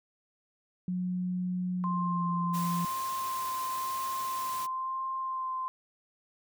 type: tone with pitch glide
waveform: sine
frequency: 181.3 to 173.21 Hz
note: F#3 to F3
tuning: -35 to -14 cents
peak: -29 dBFS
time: 0.88-2.85 s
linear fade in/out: 2 ms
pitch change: -79 cents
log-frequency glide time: 1.77-2.24 s
type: tone with vibrato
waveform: sine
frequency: 1046.5 Hz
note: C6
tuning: in tune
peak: -31 dBFS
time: 1.84-5.68 s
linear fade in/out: 0 ms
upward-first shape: sine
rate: 1 Hz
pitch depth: 13 cents each way
type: noise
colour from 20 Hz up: white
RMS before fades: -42 dBFS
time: 2.53-4.67 s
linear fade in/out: 20 ms
effects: none